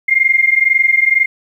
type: tone pair together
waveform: sine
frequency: 2106 / 2128 Hz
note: C7 / C7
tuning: +11 / +29 cents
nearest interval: unison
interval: 18 cents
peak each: -12 dBFS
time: 0.08-1.26 s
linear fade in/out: 10 ms
effects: 8-bit